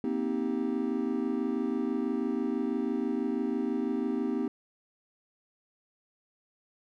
triangle chord, C minor seventh, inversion third, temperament just, 235.5 / 261.6 / 314 / 392.4 Hz, Bb3 / C4 / Eb4 / G4, +18 / 0 / +16 / +2 cents, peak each -31 / -30 / -32 / -33 dBFS, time 0.04-4.48 s, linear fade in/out 2 ms, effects none

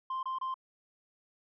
sine tone bursts, 1046.5 Hz, C6, in tune, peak -30 dBFS, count 3, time 0.1-0.542 s, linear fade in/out 5 ms, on 130 ms, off 26 ms, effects tanh soft clip ceiling -31 dBFS

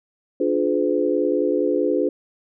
sine chord, D diminished seventh, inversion none, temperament just, 293.7 / 352.4 / 422.9 / 507.5 Hz, D4 / F4 / Ab4 / Cb5, 0 / +16 / +31 / +47 cents, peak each -23 dBFS, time 0.4-2.09 s, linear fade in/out 5 ms, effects none

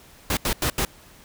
pink noise bursts at uneven times, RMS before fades -23 dBFS, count 4, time 0.3-0.37 / 0.45-0.53 / 0.62-0.7 / 0.78-0.85 s, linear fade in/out 2 ms, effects pink hiss -50 dBFS RMS until 1.24 s

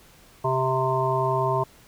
harmonic tone, 130.81 Hz, C3, in tune, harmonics 1 / 3 / 5 / 7 / 8, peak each -27 / -27 / -27 / -27 / -27 dBFS, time 0.44-1.64 s, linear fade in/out 10 ms, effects pink hiss -53 dBFS RMS until 1.87 s

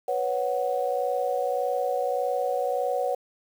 sine chord, B suspended second, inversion none, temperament just, 493.9 / 555.6 / 740.8 Hz, B4 / C#5 / F#5, 0 / +4 / +2 cents, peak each -28 dBFS, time 0.08-3.15 s, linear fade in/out 5 ms, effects 8-bit

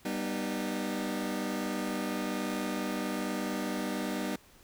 sawtooth chord, G augmented, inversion none, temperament just, 196 / 245 / 306.2 Hz, G3 / B3 / D#4, 0 / -14 / -28 cents, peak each -32 dBFS, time 0.05-4.36 s, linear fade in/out 5 ms, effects pink hiss -59 dBFS RMS until 4.63 s

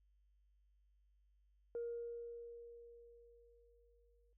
sine tone with exponential decay, 470.9 Hz, A#4, 18 cents sharp, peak -38 dBFS, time 1.75-4.33 s, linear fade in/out 1 ms, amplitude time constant 560 ms, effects tanh soft clip ceiling -36 dBFS + added 50 Hz sine -70 dBFS peak until 4.37 s

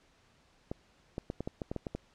clicks, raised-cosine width 2 ms, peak -22 dBFS, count 10, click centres 0.715 / 1.181 / 1.301 / 1.406 / 1.475 / 1.618 / 1.715 / 1.763 / 1.868 / 1.95 s, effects pink hiss -66 dBFS RMS until 2.14 s + low-pass 6000 Hz 12 dB/octave

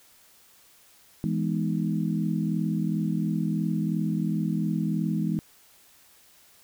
sine chord, E major seventh, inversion none, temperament equal, 164.81 / 207.7 / 246.9 / 311.1 Hz, E3 / G#3 / B3 / D#4, 0 / 0 / 0 / 0 cents, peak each -27 / -28 / -33 / -33 dBFS, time 1.24-5.39 s, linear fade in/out 0 ms, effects white hiss -57 dBFS RMS until 6.63 s

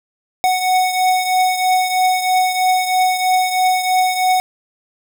square beating tone pair, 740 / 743.1 Hz, F#5 / F#5, 0 / +7 cents, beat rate 3.1 Hz, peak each -15 / -21 dBFS, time 0.44-4.4 s, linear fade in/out 0 ms, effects none

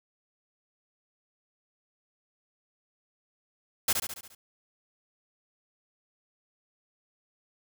white noise with echo, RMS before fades -24 dBFS, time 3.88-3.93 s, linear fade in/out 5 ms, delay 70 ms, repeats 6, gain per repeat -5 dB, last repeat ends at 4.35 s, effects none

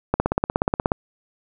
click train, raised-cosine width 1 ms, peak -4 dBFS, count 14, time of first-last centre 0.14-0.918 s, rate 16.7 Hz, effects none

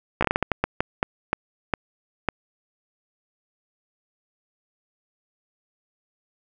slowing click train, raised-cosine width 0.5 ms, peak -5 dBFS, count 14, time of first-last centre 0.21-2.287 s, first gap 15 ms, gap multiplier 1.35, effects none

